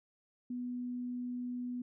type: tone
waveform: sine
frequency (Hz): 246.5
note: B3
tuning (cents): -3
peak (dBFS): -36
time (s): 0.5-1.82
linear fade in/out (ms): 5
effects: none